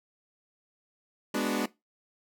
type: chord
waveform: sawtooth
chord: G# half-diminished seventh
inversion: none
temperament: equal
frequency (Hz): 207.7 / 246.9 / 293.7 / 370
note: G#3 / B3 / D4 / F#4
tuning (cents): 0 / 0 / 0 / 0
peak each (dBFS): -29 / -28 / -28 / -31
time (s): 1.34-1.66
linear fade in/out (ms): 5
effects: noise-tail reverb RT60 0.2 s tail -19 dB re dry